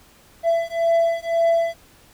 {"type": "beating tone pair", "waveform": "triangle", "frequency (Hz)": [668, 669.9], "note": ["E5", "E5"], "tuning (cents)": [23, 28], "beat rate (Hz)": 1.9, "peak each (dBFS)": -18, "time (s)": [0.43, 1.76], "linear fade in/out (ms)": 50, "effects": ["pink hiss -52 dBFS RMS until 2.13 s"]}